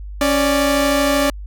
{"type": "tone pair together", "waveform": "sawtooth", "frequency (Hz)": [277.2, 587.4], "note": ["C#4", "D5"], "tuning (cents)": [0, 0], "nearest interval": "octave + minor second", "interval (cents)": 1300, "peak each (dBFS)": -13, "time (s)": [0.21, 1.3], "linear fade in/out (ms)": 2, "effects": ["added 50 Hz sine -28 dBFS peak until 1.46 s"]}